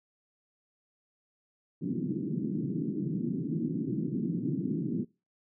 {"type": "band-pass noise", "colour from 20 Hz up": "pink", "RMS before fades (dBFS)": -32, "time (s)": [1.81, 5.05], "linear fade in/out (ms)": 20, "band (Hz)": [140, 340], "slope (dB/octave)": 48, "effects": ["noise-tail reverb RT60 0.3 s tail -23 dB re dry"]}